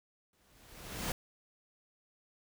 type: noise with exponential growth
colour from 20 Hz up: pink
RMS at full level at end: -34 dBFS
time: 0.33-1.12 s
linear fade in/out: 2 ms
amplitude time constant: 170 ms
effects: none